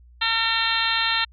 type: harmonic tone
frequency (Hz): 453.8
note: A#4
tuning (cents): -47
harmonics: 2 / 3 / 4 / 5 / 6 / 7 / 8 / 9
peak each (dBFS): -30 / -28 / -26 / -32 / -28 / -29 / -27 / -27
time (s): 0.21-1.25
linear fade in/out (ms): 10
effects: added 60 Hz sine -47 dBFS peak until 1.32 s